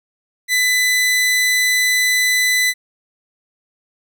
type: tone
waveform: sawtooth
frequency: 2000 Hz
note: B6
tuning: 21 cents sharp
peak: -10 dBFS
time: 0.48-2.74 s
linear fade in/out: 50 ms
effects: none